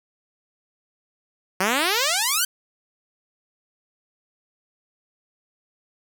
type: exponential sweep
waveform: 5% pulse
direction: up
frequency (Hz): 180 to 1580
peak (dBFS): -8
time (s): 1.6-2.45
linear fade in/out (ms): 5
effects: none